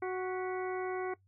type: harmonic tone with a mistuned harmonic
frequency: 370 Hz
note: F#4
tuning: in tune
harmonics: 1 / 2 / 3 / 4 / 5 / 6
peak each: -34 / -40 / -44 / -46 / -48 / -50 dBFS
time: 0.02-1.14 s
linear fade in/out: 5 ms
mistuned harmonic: 5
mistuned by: +96 cents
effects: noise-tail reverb RT60 0.1 s tail -19 dB re dry + added 96 Hz sine -65 dBFS peak until 1.27 s